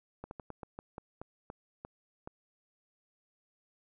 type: slowing click train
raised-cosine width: 1 ms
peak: -28 dBFS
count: 11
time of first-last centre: 0.24-2.275 s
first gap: 71 ms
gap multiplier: 1.22
effects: none